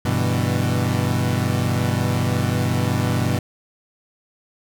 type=chord; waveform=30% pulse; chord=E minor seventh; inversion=first; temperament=equal; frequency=98 / 123.47 / 146.83 / 164.81 Hz; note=G2 / B2 / D3 / E3; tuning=0 / 0 / 0 / 0 cents; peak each=-20 / -19 / -25 / -25 dBFS; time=0.05-3.39 s; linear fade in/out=5 ms; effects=none